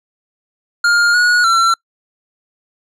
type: tone with pitch steps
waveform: square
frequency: 1411 / 1453 / 1353 Hz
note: F6 / F#6 / E6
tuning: +17 / -32 / +45 cents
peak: -10 dBFS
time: 0.84-1.74 s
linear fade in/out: 5 ms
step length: 300 ms
effects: noise-tail reverb RT60 0.1 s tail -25 dB re dry + low-pass 7000 Hz 12 dB/octave